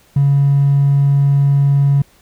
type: tone with hard clipping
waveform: triangle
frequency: 140.3 Hz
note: C#3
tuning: 21 cents sharp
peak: -9 dBFS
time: 0.16-2.02 s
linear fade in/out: 5 ms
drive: 3 dB
effects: pink hiss -51 dBFS RMS until 2.21 s